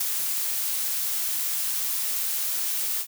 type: noise with ADSR envelope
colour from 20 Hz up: blue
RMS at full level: -23 dBFS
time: 0-3.07 s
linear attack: 9 ms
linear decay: 14 ms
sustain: -4 dB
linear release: 78 ms
effects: none